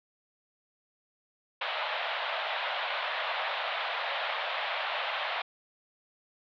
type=band-pass noise; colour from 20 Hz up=pink; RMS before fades=-33 dBFS; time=1.61-5.42 s; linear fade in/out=5 ms; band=580 to 3800 Hz; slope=48 dB/octave; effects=none